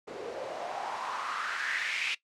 white noise with band-pass filter sweep, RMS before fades -35 dBFS, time 0.07-2.15 s, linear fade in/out 10 ms, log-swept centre 400 to 2600 Hz, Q 4.2, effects noise-tail reverb RT60 0.1 s tail -18 dB re dry + low-pass 7000 Hz 12 dB/octave

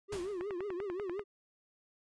triangle tone with vibrato, 380 Hz, F#4, 46 cents sharp, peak -34 dBFS, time 0.08-1.24 s, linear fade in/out 50 ms, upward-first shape triangle, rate 5.6 Hz, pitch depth 200 cents each way
pink noise with exponential decay, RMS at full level -41 dBFS, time 0.12-0.54 s, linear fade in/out 5 ms, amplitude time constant 90 ms
click train, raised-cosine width 0.5 ms, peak -27 dBFS, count 9, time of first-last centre 0.41-1.194 s, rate 10.2 Hz
effects resampled to 22050 Hz

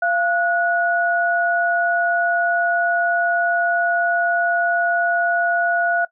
sine tone pair together, 690 / 1462.1 Hz, F5 / F#6, -21 / -21 cents, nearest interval octave + minor second, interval 1300 cents, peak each -19 dBFS, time 0.02-6.05 s, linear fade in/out 5 ms, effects noise-tail reverb RT60 0.1 s tail -19 dB re dry

